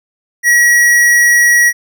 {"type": "tone with hard clipping", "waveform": "sine", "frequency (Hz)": 1915, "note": "A#6", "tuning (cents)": 46, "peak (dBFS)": -7, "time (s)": [0.43, 1.73], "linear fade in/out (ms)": 50, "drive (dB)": 17, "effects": []}